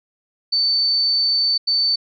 sine tone bursts at uneven times, 4534 Hz, C#8, 38 cents sharp, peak -15 dBFS, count 2, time 0.52-1.58 / 1.67-1.96 s, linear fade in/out 10 ms, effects none

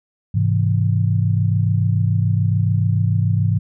sine chord, Ab augmented, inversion none, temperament equal, 103.83 / 130.81 / 164.81 Hz, Ab2 / C3 / E3, 0 / 0 / 0 cents, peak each -16 / -21 / -21 dBFS, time 0.34-3.59 s, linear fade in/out 10 ms, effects none

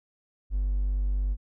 triangle tone with hard clipping, 48.33 Hz, G1, 24 cents flat, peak -24 dBFS, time 0.5-1.37 s, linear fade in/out 50 ms, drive 4 dB, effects none

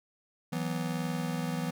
square chord, E suspended second, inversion none, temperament just, 164.81 / 185.42 / 247.2 Hz, E3 / F#3 / B3, 0 / +4 / +2 cents, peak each -34 / -38 / -37 dBFS, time 0.52-1.71 s, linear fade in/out 10 ms, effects none

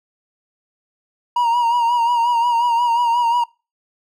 triangle tone with vibrato, 947 Hz, A#5, 27 cents sharp, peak -12 dBFS, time 1.36-3.44 s, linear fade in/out 5 ms, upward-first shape sine, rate 5.6 Hz, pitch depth 49 cents each way, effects noise-tail reverb RT60 0.3 s tail -25 dB re dry

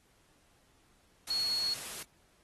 sine tone in noise, 4336 Hz, C#8, 39 cents flat, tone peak -29 dBFS, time 1.3-1.74 s, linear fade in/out 5 ms, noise white, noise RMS -42 dBFS, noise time 1.27-2.03 s, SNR +10 dB, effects pink hiss -68 dBFS RMS until 2.43 s + AAC 32 kbps

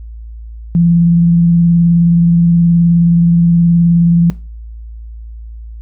sine tone with vibrato, 170.3 Hz, F3, 43 cents flat, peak -6 dBFS, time 0.75-4.3 s, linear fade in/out 0 ms, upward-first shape sine, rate 19 Hz, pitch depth 22 cents each way, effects noise-tail reverb RT60 0.3 s tail -18 dB re dry + added 56 Hz sine -26 dBFS peak until 5.81 s

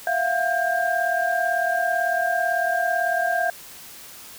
sine tone cluster, 674 / 712 / 1597 Hz, E5 / F5 / G6, +38 / +33 / +32 cents, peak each -24 dBFS, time 0.07-3.5 s, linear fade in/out 2 ms, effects white hiss -42 dBFS RMS until 4.38 s

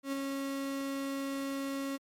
35% pulse tone with ADSR envelope, 274.3 Hz, C#4, 18 cents flat, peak -29 dBFS, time 0.03-1.98 s, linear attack 96 ms, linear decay 8 ms, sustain -3 dB, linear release 28 ms, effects MP3 64 kbps

